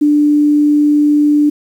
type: tone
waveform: sine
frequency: 295.4 Hz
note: D4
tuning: 10 cents sharp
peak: -7 dBFS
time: 0.01-1.5 s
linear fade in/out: 10 ms
effects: 7-bit